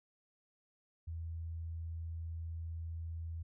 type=tone; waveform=sine; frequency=82.41 Hz; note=E2; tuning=in tune; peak=-39 dBFS; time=1.07-3.43 s; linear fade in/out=10 ms; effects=none